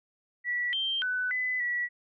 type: tone with pitch steps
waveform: sine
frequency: 1947 / 3151 / 1498 / 2008 / 1940 Hz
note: B6 / G7 / F#6 / B6 / B6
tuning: -25 / +8 / +21 / +28 / -31 cents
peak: -27 dBFS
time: 0.44-1.89 s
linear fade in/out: 50 ms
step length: 290 ms
effects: none